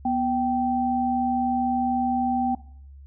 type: tone pair together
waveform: sine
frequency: 244.7 / 778 Hz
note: B3 / G5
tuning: -16 / -13 cents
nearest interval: octave + minor sixth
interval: 2003 cents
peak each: -24 / -23 dBFS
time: 0.05-2.55 s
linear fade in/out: 5 ms
effects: noise-tail reverb RT60 0.5 s tail -18 dB re dry + added 69 Hz sine -42 dBFS peak until 3.06 s